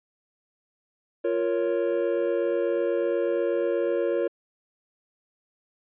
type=chord; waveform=triangle; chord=Bb minor; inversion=second; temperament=equal; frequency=349.2 / 466.2 / 554.4 Hz; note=F4 / Bb4 / Db5; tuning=0 / 0 / 0 cents; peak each=-25 dBFS; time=1.24-4.28 s; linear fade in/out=10 ms; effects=resampled to 8000 Hz